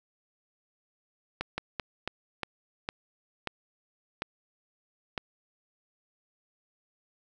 slowing click train, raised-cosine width 0.3 ms, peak -15 dBFS, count 9, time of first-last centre 1.41-5.178 s, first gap 170 ms, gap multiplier 1.28, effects none

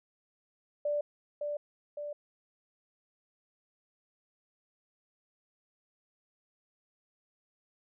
sine tone with echo, 587.3 Hz, D5, in tune, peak -28 dBFS, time 0.85-1.01 s, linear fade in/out 5 ms, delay 560 ms, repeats 2, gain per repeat -4 dB, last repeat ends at 2.13 s, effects none

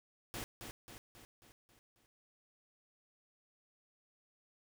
pink noise with echo, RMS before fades -43 dBFS, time 0.34-0.44 s, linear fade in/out 0 ms, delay 270 ms, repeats 6, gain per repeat -5 dB, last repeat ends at 2.06 s, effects none

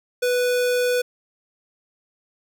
square tone, 493.9 Hz, B4, in tune, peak -19 dBFS, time 0.22-1.02 s, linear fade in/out 10 ms, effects none

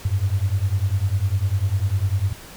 sine beating tone pair, 92.5 / 102.5 Hz, F#2 / G#2, 0 / -22 cents, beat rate 10 Hz, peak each -21 dBFS, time 0.05-2.33 s, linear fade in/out 5 ms, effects pink hiss -41 dBFS RMS until 2.56 s

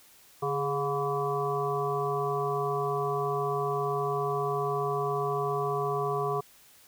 harmonic tone with a mistuned harmonic, 143.2 Hz, D3, 43 cents flat, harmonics 1 / 3 / 5 / 7 / 8, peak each -35 / -30 / -34 / -36 / -33 dBFS, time 0.42-6.41 s, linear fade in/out 10 ms, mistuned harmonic 3, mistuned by -60 cents, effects white hiss -57 dBFS RMS until 6.87 s

